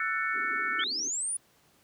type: chord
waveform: sine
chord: F# minor seventh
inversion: third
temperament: just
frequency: 1332 / 1480 / 1776 / 2220 Hz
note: E6 / F#6 / A6 / C#7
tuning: +18 / 0 / +16 / +2 cents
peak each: -33 dBFS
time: 0-0.84 s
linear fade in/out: 2 ms
type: band-pass noise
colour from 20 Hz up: white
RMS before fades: -48 dBFS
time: 0.33-1.1 s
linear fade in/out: 20 ms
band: 230 to 430 Hz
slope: 96 dB/octave
type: linear sweep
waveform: sine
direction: up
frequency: 2960 to 9940 Hz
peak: -29 dBFS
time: 0.79-1.37 s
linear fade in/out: 5 ms
effects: pink hiss -64 dBFS RMS until 1.83 s + high-pass 100 Hz 12 dB/octave